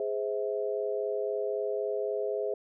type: chord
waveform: sine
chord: Ab augmented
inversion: none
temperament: just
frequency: 415.3 / 519.1 / 648.9 Hz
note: Ab4 / C5 / E5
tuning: 0 / -14 / -27 cents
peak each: -31 / -34 / -35 dBFS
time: 0-2.54 s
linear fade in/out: 2 ms
effects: none